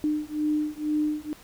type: beating tone pair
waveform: sine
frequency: 301.4 / 303.5 Hz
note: D4 / D#4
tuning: +45 / -43 cents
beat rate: 2.1 Hz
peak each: -27 dBFS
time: 0.04-1.33 s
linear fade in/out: 0 ms
effects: pink hiss -51 dBFS RMS until 1.43 s